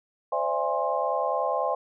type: tone cluster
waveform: sine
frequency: 516 / 586 / 670 / 821 / 1057 Hz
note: C5 / D5 / E5 / G#5 / C6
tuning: -24 / -4 / +28 / -20 / +17 cents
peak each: -30 dBFS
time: 0.32-1.75 s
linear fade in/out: 5 ms
effects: none